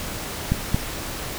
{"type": "clicks", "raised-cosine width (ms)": 5, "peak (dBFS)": -6, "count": 2, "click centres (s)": [0.52, 0.745], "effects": ["pink hiss -31 dBFS RMS until 1.38 s"]}